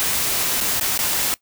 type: noise with dropouts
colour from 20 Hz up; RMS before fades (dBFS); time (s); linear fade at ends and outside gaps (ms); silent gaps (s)
white; -21; 0-1.34; 0; 0.604-0.61 / 0.797-0.811 / 0.976-0.99
effects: noise-tail reverb RT60 0.1 s tail -19 dB re dry